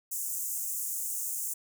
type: high-pass noise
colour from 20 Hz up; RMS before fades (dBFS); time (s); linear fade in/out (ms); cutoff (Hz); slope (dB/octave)
pink; -34; 0.11-1.54; 10; 6700; 48
effects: none